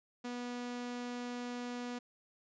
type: tone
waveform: sawtooth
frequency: 244 Hz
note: B3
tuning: 21 cents flat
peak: -35 dBFS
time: 0.24-1.99 s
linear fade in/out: 10 ms
effects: resampled to 16000 Hz